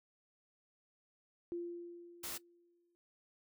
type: tone with exponential decay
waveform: sine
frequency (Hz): 345.7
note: F4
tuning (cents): -18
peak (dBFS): -36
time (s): 1.52-2.95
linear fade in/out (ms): 0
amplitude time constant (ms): 310
type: noise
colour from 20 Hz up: white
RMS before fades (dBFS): -43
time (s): 2.23-2.38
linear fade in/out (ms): 10
effects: noise-tail reverb RT60 0.1 s tail -18 dB re dry